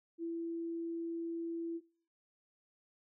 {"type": "tone", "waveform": "sine", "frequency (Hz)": 334, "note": "E4", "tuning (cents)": 23, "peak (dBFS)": -36, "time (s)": [0.18, 1.81], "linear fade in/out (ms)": 50, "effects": ["noise-tail reverb RT60 0.6 s tail -25 dB re dry"]}